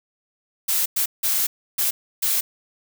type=noise bursts at uneven times; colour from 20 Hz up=blue; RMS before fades=-21 dBFS; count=5; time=0.68-0.86 / 0.96-1.06 / 1.23-1.47 / 1.78-1.91 / 2.22-2.41 s; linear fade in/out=10 ms; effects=none